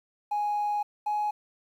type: tone pair in turn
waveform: triangle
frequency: 830.6 / 838.3 Hz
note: G#5 / G#5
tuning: 0 / +16 cents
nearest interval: unison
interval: 16 cents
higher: second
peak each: -22 dBFS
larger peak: neither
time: 0.31-0.83 / 1.06-1.31 s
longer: first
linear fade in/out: 10 ms
effects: tanh soft clip ceiling -22 dBFS + 10-bit